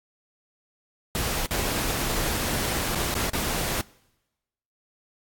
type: noise with dropouts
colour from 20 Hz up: pink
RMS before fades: -27 dBFS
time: 1.15-3.81 s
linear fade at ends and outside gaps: 0 ms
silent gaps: 1.46-1.509 / 2.948-2.956 / 3.141-3.153 / 3.297-3.334 s
effects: noise-tail reverb RT60 1.0 s tail -24 dB re dry + AAC 64 kbps